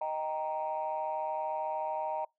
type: chord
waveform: sine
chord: Eb major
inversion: none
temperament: equal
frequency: 622.3 / 784 / 932.3 Hz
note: Eb5 / G5 / Bb5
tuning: 0 / 0 / 0 cents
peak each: -35 / -36 / -34 dBFS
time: 0.01-2.25 s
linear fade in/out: 5 ms
effects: noise-tail reverb RT60 0.2 s tail -26 dB re dry + tanh soft clip ceiling -25 dBFS